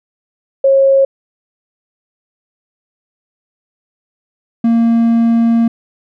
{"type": "tone pair in turn", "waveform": ["sine", "triangle"], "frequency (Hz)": [543, 230.9], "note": ["C#5", "A#3"], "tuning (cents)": [-36, -16], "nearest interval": "octave + minor third", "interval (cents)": 1480, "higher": "first", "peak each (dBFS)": -6, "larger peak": "neither", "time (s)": [[0.64, 1.05], [4.64, 5.68]], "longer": "second", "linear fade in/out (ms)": 5, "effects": []}